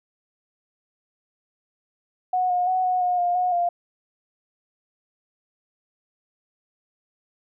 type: tone with pitch steps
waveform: sine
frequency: 734 / 718 / 743 / 733 / 720 / 706 / 726 / 698 Hz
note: F#5 / F5 / F#5 / F#5 / F#5 / F5 / F#5 / F5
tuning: -14 / +48 / +7 / -16 / -47 / +19 / -33 / -1 cents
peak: -19 dBFS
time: 2.33-3.69 s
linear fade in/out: 5 ms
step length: 170 ms
effects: none